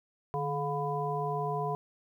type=harmonic tone with a mistuned harmonic; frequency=142.4 Hz; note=C#3; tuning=47 cents sharp; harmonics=1 / 3 / 5 / 7; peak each=-35 / -35 / -35 / -35 dBFS; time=0.34-1.75 s; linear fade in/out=0 ms; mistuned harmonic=1; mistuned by=+92 cents; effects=11-bit